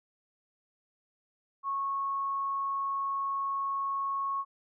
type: tone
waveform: sine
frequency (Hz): 1100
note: C#6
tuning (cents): -14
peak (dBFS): -29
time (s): 1.63-4.45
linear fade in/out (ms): 50
effects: none